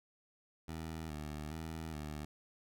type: tone with vibrato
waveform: 15% pulse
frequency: 77.78 Hz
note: D#2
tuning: in tune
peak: -35 dBFS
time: 0.68-2.25 s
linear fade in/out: 5 ms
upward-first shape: square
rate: 1.2 Hz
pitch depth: 57 cents each way
effects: none